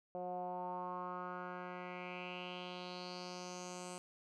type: tone with low-pass filter sweep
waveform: 10% pulse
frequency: 180 Hz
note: F#3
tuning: 47 cents flat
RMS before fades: -45 dBFS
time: 0.15-3.98 s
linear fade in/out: 0 ms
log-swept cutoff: 630 to 8200 Hz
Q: 4.3
effects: none